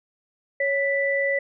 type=tone pair together; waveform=sine; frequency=555.1 / 1978 Hz; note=C#5 / B6; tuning=+2 / +2 cents; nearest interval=octave + minor seventh; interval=2200 cents; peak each=-23 dBFS; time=0.6-1.39 s; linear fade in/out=5 ms; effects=none